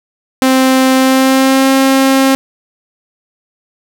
sawtooth tone with pitch glide, 261.6 to 268 Hz, C4 to C4, 0 to +42 cents, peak -3 dBFS, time 0.42-2.35 s, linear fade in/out 0 ms, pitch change +42 cents, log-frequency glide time 0.95-1.7 s, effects none

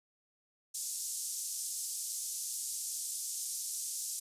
pink band-pass noise, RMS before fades -39 dBFS, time 0.74-4.2 s, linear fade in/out 10 ms, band 6100 to 11000 Hz, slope 24 dB/octave, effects resampled to 32000 Hz

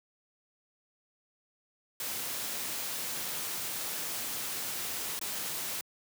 white noise with dropouts, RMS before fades -36 dBFS, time 2-5.81 s, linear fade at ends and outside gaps 2 ms, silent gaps 5.192-5.213 s, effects high-pass 100 Hz 12 dB/octave

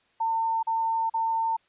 sine tone bursts, 903 Hz, A5, 45 cents sharp, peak -23 dBFS, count 3, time 0.2-1.568 s, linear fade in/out 10 ms, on 430 ms, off 39 ms, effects white hiss -66 dBFS RMS until 1.68 s + resampled to 8000 Hz

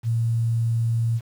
sine tone with quantisation, 115.2 Hz, A#2, 20 cents flat, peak -19 dBFS, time 0.03-1.21 s, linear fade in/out 50 ms, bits 8, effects none

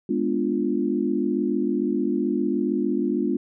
sine chord, G# diminished seventh, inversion none, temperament equal, 207.7 / 246.9 / 293.7 / 349.2 Hz, G#3 / B3 / D4 / F4, 0 / 0 / 0 / 0 cents, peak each -27 / -26 / -26 / -26 dBFS, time 0.09-3.37 s, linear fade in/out 5 ms, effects none

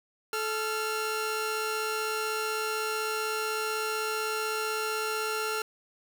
sawtooth tone pair together, 434 / 1377.9 Hz, A4 / F6, -24 / -24 cents, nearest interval octave + minor sixth, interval 2000 cents, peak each -28 dBFS, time 0.33-5.62 s, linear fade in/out 2 ms, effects none

